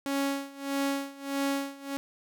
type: tone with tremolo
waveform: sawtooth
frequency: 277.2 Hz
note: C#4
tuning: in tune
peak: -22 dBFS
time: 0.06-1.97 s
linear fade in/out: 0 ms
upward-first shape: sine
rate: 1.6 Hz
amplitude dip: 90%
effects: none